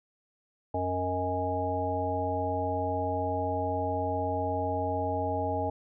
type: harmonic tone with a mistuned harmonic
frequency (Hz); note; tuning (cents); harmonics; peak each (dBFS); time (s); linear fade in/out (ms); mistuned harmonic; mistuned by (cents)
92; F#2; -9; 1 / 3 / 5 / 7 / 9; -34 / -36 / -35 / -33 / -32; 0.74-5.7; 5; 7; -34
effects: none